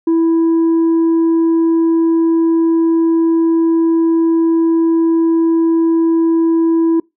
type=tone with tanh clipping; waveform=sine; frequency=329.6 Hz; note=E4; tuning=in tune; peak=-10 dBFS; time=0.07-7 s; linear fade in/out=5 ms; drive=2 dB; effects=noise-tail reverb RT60 0.2 s tail -25 dB re dry